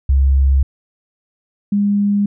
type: tone pair in turn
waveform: sine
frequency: 67.8 / 203.2 Hz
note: C#2 / G#3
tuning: -38 / -38 cents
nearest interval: octave + perfect fifth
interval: 1900 cents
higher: second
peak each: -9 / -12 dBFS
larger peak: first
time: 0.09-0.63 / 1.72-2.26 s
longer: neither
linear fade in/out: 5 ms
effects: none